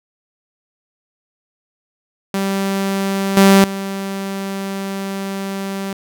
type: tone with level steps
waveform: sawtooth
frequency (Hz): 195.3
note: G3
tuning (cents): -6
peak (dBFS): -13 / -3 / -18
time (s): 2.34-5.93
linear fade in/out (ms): 2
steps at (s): 3.37 / 3.64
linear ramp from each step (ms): 2
effects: none